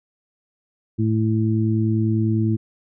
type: harmonic tone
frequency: 110 Hz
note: A2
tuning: in tune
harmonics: 1 / 2 / 3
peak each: -19 / -22 / -24 dBFS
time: 0.98-2.57 s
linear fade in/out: 20 ms
effects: none